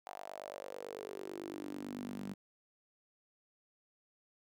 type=tone with high-pass filter sweep; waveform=sawtooth; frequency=49 Hz; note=G1; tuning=in tune; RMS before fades=-45 dBFS; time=0.06-2.34 s; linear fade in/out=10 ms; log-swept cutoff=760 to 200 Hz; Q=5.5; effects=none